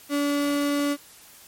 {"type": "tone", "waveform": "35% pulse", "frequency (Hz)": 287.1, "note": "D4", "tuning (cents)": -39, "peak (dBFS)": -20, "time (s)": [0.09, 0.97], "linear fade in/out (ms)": 50, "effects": ["white hiss -49 dBFS RMS until 1.47 s", "MP3 64 kbps"]}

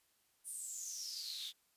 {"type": "noise with high-pass filter sweep", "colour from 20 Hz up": "pink", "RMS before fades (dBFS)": -45, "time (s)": [0.44, 1.53], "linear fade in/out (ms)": 50, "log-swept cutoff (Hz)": [9600, 3400], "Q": 9.5, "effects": ["white hiss -75 dBFS RMS until 1.76 s", "resampled to 32000 Hz"]}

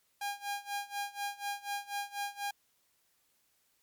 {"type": "tone with tremolo", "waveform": "sawtooth", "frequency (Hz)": 810, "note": "G#5", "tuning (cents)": -43, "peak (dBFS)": -29, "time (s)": [0.21, 2.51], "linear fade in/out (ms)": 5, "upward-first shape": "sine", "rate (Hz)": 4.1, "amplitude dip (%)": 90, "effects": ["white hiss -73 dBFS RMS until 3.82 s", "MP3 96 kbps"]}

